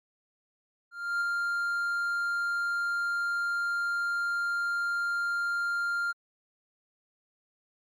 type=tone with ADSR envelope; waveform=triangle; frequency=1396.9 Hz; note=F6; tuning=in tune; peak=-23 dBFS; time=0.91-6.13 s; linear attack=300 ms; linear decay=12 ms; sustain=-2 dB; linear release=24 ms; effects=MP3 64 kbps